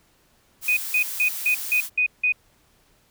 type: noise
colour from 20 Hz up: blue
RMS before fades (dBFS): -31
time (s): 0.61-1.9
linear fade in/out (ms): 50
type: tone bursts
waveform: sine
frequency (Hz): 2489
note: D#7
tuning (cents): 0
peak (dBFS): -17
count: 7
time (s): 0.68-2.323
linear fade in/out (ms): 5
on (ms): 89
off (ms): 170
effects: pink hiss -61 dBFS RMS until 3.1 s